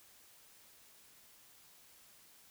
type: silence
effects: white hiss -62 dBFS RMS until 2.5 s